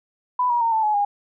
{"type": "tone with pitch steps", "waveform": "sine", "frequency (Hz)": [995, 956.1, 918.8, 882.9, 848.4, 815.2], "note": ["B5", "A#5", "A#5", "A5", "G#5", "G#5"], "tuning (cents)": [13, 44, -25, 6, 37, -32], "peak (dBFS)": -17, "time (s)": [0.39, 1.05], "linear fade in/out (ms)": 5, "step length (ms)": 110, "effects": []}